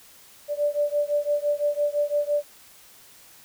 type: beating tone pair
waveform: sine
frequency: 583 / 588.9 Hz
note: D5 / D5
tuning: -13 / +5 cents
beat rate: 5.9 Hz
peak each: -24 / -25 dBFS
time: 0.48-2.44 s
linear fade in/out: 50 ms
effects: white hiss -51 dBFS RMS until 3.44 s